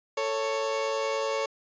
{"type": "tone pair together", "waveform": "30% pulse", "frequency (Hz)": [444.2, 554.4], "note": ["A4", "C#5"], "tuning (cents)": [16, 0], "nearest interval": "major third", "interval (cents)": 384, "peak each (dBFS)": [-28, -26], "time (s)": [0.17, 1.46], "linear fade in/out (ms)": 5, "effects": ["resampled to 16000 Hz"]}